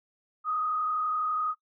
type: tone with frequency modulation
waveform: sine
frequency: 1247 Hz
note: D#6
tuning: 3 cents sharp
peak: -26 dBFS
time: 0.44-1.55 s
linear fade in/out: 50 ms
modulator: 32 Hz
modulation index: 0.8
effects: noise-tail reverb RT60 0.1 s tail -22 dB re dry